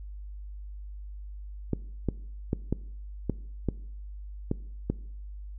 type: clicks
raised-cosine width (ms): 3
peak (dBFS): -13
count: 8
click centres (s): 1.733 / 2.087 / 2.531 / 2.726 / 3.297 / 3.687 / 4.514 / 4.9
effects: noise-tail reverb RT60 0.7 s tail -21 dB re dry + added 50 Hz sine -38 dBFS peak until 5.58 s